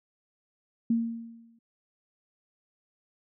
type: tone with exponential decay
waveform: sine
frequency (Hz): 230.3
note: A#3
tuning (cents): -21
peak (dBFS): -20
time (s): 0.9-1.59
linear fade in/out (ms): 5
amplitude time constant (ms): 150
effects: none